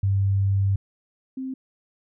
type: tone pair in turn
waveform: sine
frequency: 98.2 / 262.2 Hz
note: G2 / C4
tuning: +4 / +4 cents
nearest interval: octave + perfect fourth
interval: 1700 cents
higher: second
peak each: -18 / -28 dBFS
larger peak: first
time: 0.03-0.76 / 1.37-1.54 s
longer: first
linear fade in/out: 5 ms
effects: none